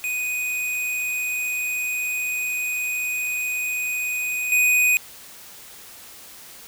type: tone with level steps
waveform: square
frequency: 2489 Hz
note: D#7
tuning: in tune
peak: -24 / -16 dBFS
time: 0.04-4.97 s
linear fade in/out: 0 ms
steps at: 4.52 s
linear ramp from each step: 2 ms
effects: white hiss -43 dBFS RMS until 6.67 s